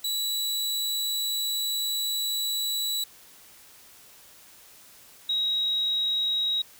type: tone pair in turn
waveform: sawtooth / sine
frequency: 3931 / 3815 Hz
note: B7 / A#7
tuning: -9 / +39 cents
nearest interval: minor second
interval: 52 cents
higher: first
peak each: -23 dBFS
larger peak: neither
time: 0.04-3.04 / 5.29-6.62 s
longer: first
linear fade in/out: 5 ms
effects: white hiss -52 dBFS RMS until 6.79 s